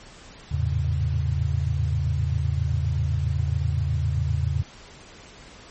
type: tone cluster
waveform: sine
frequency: 81.7 / 104.9 / 112.5 / 136.7 Hz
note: E2 / G#2 / A2 / C#3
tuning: -15 / +18 / +39 / -24 cents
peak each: -24 / -28 / -31 / -26 dBFS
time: 0.51-4.63 s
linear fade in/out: 10 ms
effects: pink hiss -46 dBFS RMS until 5.7 s + MP3 32 kbps